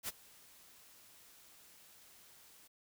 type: noise with ADSR envelope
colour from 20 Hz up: white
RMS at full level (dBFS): -38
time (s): 0.03-2.68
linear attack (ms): 52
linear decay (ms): 27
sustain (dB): -23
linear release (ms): 13
effects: none